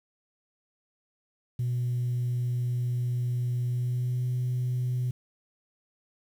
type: tone with pitch glide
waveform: sine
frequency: 122.6 to 125.03 Hz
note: B2 to B2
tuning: -12 to +22 cents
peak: -24 dBFS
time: 1.59-5.11 s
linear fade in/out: 5 ms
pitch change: +34 cents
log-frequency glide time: 3.64-4.25 s
effects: tanh soft clip ceiling -23 dBFS + 9-bit